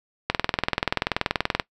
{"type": "click train", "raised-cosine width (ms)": 0.3, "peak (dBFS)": -4, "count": 28, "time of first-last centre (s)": [0.3, 1.598], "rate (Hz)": 20.8, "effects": ["noise-tail reverb RT60 0.1 s tail -21 dB re dry"]}